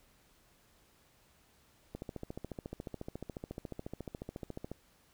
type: click train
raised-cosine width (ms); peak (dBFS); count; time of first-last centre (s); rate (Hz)
2; -27; 40; 1.95-4.716; 14.1
effects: pink hiss -67 dBFS RMS until 5.13 s

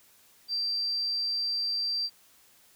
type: tone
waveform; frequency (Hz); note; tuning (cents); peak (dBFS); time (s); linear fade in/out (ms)
sine; 4699; D8; 0; -27; 0.48-2.1; 50
effects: white hiss -60 dBFS RMS until 2.75 s

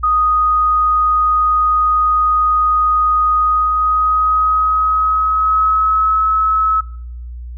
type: tone with pitch glide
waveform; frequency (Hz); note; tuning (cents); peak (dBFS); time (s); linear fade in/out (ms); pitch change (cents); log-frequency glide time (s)
sine; 1244.5 to 1292.1; D#6 to E6; 0 to -35; -11; 0.03-6.81; 10; +65; 3.37-6.27
effects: noise-tail reverb RT60 0.6 s tail -18 dB re dry + added 60 Hz sine -26 dBFS peak until 7.57 s

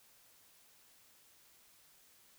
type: silence
effects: white hiss -65 dBFS RMS until 2.38 s

